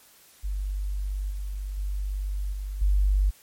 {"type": "tone with level steps", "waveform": "sine", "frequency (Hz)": 49, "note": "G1", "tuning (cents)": 0, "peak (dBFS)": [-26, -29, -26, -29, -18], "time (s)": [0.43, 3.31], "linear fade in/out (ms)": 20, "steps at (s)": [1.3, 1.77, 2.52, 2.81], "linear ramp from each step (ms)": 10, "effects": ["white hiss -55 dBFS RMS until 3.42 s", "MP3 64 kbps"]}